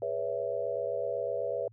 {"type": "chord", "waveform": "sine", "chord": "C# minor seventh", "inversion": "second", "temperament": "equal with one note detuned", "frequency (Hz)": [415.3, 493.9, 561.8, 659.3], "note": ["G#4", "B4", "C#5", "E5"], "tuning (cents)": [0, 0, 23, 0], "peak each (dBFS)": [-39, -34, -34, -36], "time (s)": [0.02, 1.68], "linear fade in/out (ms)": 2, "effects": ["added 111 Hz sine -54 dBFS peak until 1.72 s"]}